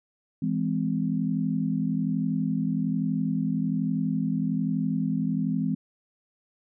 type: chord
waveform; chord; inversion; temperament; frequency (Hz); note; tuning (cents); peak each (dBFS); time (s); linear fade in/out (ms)
sine; E augmented; none; just; 164.81 / 206 / 257.5; E3 / G#3 / B#3; 0 / -14 / -28; -28; 0.42-5.75; 5
effects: none